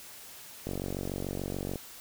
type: click train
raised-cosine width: 2 ms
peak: -21 dBFS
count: 52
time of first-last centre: 0.67-1.757 s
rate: 46.9 Hz
effects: white hiss -48 dBFS RMS until 2 s